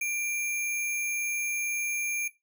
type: tone with sample-and-hold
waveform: sine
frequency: 2371 Hz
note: D7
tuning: 16 cents sharp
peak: -27 dBFS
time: 0.01-2.28 s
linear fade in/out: 5 ms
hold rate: 8820 Hz
effects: noise-tail reverb RT60 0.2 s tail -17 dB re dry